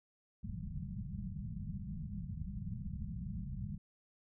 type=low-pass noise; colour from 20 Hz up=white; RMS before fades=-42 dBFS; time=0.43-3.78 s; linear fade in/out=2 ms; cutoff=210 Hz; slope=96 dB/octave; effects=none